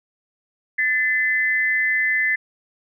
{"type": "tone pair together", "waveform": "sine", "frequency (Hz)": [1760, 2035], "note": ["A6", "C7"], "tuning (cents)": [0, -49], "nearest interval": "minor third", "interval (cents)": 251, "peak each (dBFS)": -20, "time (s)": [0.78, 2.36], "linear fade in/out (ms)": 10, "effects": []}